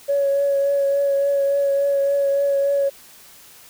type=tone with vibrato; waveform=sine; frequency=559 Hz; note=C#5; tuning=14 cents sharp; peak=-15 dBFS; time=0.08-2.9 s; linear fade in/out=20 ms; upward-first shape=triangle; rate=3.5 Hz; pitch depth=20 cents each way; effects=tanh soft clip ceiling -11 dBFS + white hiss -46 dBFS RMS until 3.69 s